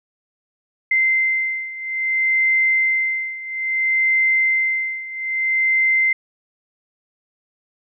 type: beating tone pair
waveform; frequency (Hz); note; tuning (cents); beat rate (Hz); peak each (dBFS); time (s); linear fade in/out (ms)
sine; 2078 / 2078.6; C7 / C7; -12 / -12; 0.6; -21 / -18; 0.91-6.13; 5
effects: none